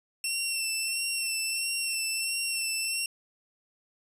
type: tone with vibrato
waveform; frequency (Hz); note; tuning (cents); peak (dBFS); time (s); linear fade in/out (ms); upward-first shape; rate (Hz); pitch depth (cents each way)
15% pulse; 2703; E7; +43; -21; 0.24-3.06; 2; sine; 1.5; 30
effects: resampled to 32000 Hz